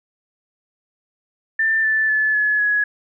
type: tone with pitch steps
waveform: sine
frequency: 1783 / 1756.4 / 1730.2 / 1704.5 / 1679 Hz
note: A6 / A6 / A6 / G#6 / G#6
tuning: +22 / -4 / -30 / +45 / +18 cents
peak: -15 dBFS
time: 1.59-2.84 s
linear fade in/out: 5 ms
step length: 250 ms
effects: none